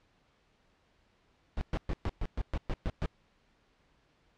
brown noise bursts, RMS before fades -31 dBFS, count 10, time 1.57-3.06 s, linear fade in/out 0 ms, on 41 ms, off 120 ms, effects pink hiss -69 dBFS RMS until 4.37 s + low-pass 4000 Hz 12 dB/octave

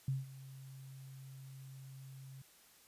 sine tone with ADSR envelope, 133.9 Hz, C3, 40 cents sharp, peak -31 dBFS, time 0.08-2.42 s, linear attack 3 ms, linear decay 170 ms, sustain -18 dB, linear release 5 ms, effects white hiss -64 dBFS RMS until 2.87 s + resampled to 32000 Hz

